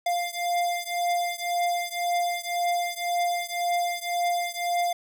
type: beating tone pair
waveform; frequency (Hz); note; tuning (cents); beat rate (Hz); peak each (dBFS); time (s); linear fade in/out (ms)
square; 698.5 / 700.4; F5 / F5; 0 / +5; 1.9; -28 / -29; 0.06-4.93; 5
effects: none